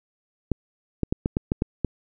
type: clicks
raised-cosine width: 3 ms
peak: -9 dBFS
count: 8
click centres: 0.517 / 1.033 / 1.125 / 1.259 / 1.369 / 1.519 / 1.621 / 1.847 s
effects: none